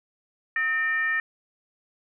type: tone with frequency modulation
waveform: sine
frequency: 1820 Hz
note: A#6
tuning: 42 cents flat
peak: -22 dBFS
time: 0.56-1.2 s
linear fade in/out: 2 ms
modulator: 540 Hz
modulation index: 0.52
effects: none